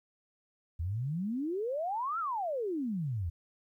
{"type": "exponential two-way sweep", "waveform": "sine", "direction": "up then down", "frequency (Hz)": [77.78, 1396.9, 77.78], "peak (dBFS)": -31, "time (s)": [0.79, 3.3], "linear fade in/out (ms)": 10, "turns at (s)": 2.19, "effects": ["12-bit"]}